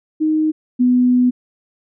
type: tone pair in turn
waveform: sine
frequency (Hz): 311.1 / 248.7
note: D#4 / B3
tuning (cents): 0 / +12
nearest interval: major third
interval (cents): 388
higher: first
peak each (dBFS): -13 / -10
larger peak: second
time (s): 0.2-0.52 / 0.79-1.31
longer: second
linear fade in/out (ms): 20
effects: none